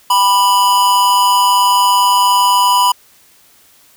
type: tone with amplitude modulation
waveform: square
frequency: 987.8 Hz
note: B5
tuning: in tune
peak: -7 dBFS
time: 0.1-2.92 s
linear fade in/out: 5 ms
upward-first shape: sine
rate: 197 Hz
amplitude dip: 50%
effects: white hiss -48 dBFS RMS until 3.96 s